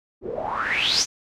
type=noise with low-pass filter sweep; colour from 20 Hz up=white; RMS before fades=-24 dBFS; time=0.21-1.06 s; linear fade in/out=50 ms; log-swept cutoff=330 to 6600 Hz; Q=8.5; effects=none